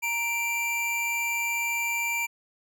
square tone pair together, 930.9 / 2349 Hz, A#5 / D7, -3 / 0 cents, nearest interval octave + major third, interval 1603 cents, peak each -35 / -27 dBFS, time 0.02-2.27 s, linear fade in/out 20 ms, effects none

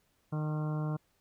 harmonic tone with a mistuned harmonic, 153 Hz, D#3, 29 cents flat, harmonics 1 / 2 / 3 / 4 / 5 / 6 / 7 / 8 / 9, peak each -31 / -41 / -46 / -46 / -49 / -53 / -48 / -55 / -51 dBFS, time 0.32-0.97 s, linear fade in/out 10 ms, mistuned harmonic 8, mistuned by -25 cents, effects pink hiss -73 dBFS RMS until 1.2 s

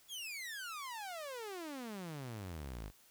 sawtooth exponential sweep, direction down, 3443 to 46.65 Hz, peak -39 dBFS, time 0.08-2.92 s, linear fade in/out 50 ms, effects white hiss -65 dBFS RMS until 3.1 s

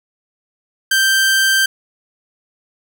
sawtooth tone, 1567 Hz, G6, 1 cent flat, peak -8 dBFS, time 0.91-1.66 s, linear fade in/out 5 ms, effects none

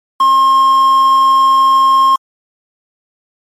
triangle tone with quantisation, 1069 Hz, C6, 37 cents sharp, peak -4 dBFS, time 0.2-2.16 s, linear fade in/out 5 ms, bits 5, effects MP3 64 kbps

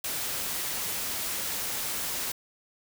white noise, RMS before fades -32 dBFS, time 0.04-2.32 s, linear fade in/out 5 ms, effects none

